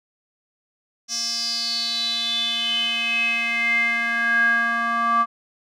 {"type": "tone with band-pass filter sweep", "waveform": "square", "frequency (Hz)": 233.1, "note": "A#3", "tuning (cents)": 0, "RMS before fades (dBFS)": -22, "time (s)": [1.08, 5.26], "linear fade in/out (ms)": 50, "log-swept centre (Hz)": [5700, 1200], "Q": 9.3, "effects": []}